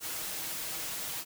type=noise with comb filter; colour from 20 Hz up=white; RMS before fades=-37 dBFS; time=0-1.25 s; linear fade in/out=50 ms; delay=6.3 ms; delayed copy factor=+0.5; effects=none